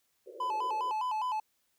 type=band-pass noise; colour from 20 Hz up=white; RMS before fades=-47 dBFS; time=0.26-0.92 s; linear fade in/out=5 ms; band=350 to 560 Hz; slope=96 dB/octave
type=tone with vibrato; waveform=triangle; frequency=932.3 Hz; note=A#5; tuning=in tune; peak=-28 dBFS; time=0.4-1.4 s; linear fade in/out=5 ms; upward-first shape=square; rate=4.9 Hz; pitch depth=130 cents each way
effects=white hiss -75 dBFS RMS until 1.78 s